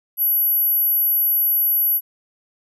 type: tone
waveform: sine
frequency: 11720 Hz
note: F#9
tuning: 18 cents flat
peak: -15 dBFS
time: 0.17-2.01 s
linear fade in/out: 50 ms
effects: none